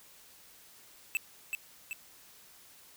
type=tone with echo; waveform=square; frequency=2639 Hz; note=E7; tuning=1 cent sharp; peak=-28 dBFS; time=1.15-1.17 s; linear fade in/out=0 ms; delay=380 ms; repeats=2; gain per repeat=-4 dB; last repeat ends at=1.93 s; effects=white hiss -57 dBFS RMS until 2.96 s